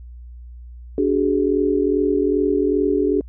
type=tone cluster; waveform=sine; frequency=289.9 / 377.8 / 420.3 Hz; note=D4 / F#4 / G#4; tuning=-22 / +36 / +21 cents; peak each=-20 dBFS; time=0.98-3.21 s; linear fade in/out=2 ms; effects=added 60 Hz sine -35 dBFS peak until 3.28 s